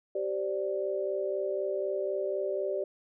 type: chord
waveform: sine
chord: G suspended fourth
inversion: none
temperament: equal with one note detuned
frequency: 387.5 / 523.3 / 587.3 Hz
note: G4 / C5 / D5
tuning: -20 / 0 / 0 cents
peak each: -32 / -37 / -32 dBFS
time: 0.15-2.84 s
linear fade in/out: 5 ms
effects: none